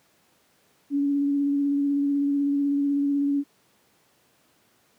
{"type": "tone with vibrato", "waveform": "sine", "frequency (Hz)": 283, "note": "C#4", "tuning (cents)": 36, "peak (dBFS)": -20, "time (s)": [0.9, 3.44], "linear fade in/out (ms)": 50, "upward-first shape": "square", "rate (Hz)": 16, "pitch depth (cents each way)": 13, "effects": ["pink hiss -63 dBFS RMS until 4.98 s", "high-pass 150 Hz 12 dB/octave"]}